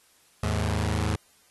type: tone pair together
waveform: sawtooth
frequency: 79.7 / 106.39 Hz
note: D#2 / G#2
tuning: +42 / +42 cents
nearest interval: perfect fourth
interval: 500 cents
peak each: -23 dBFS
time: 0.43-1.16 s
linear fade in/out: 5 ms
effects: white hiss -61 dBFS RMS until 1.5 s + AAC 32 kbps